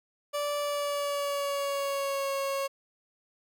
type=tone with pitch glide; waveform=30% pulse; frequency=582 to 549.3 Hz; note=D5 to C#5; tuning=-16 to -16 cents; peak=-26 dBFS; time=0.33-2.68 s; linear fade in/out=20 ms; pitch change=-100 cents; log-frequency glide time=0.59-2.31 s; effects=none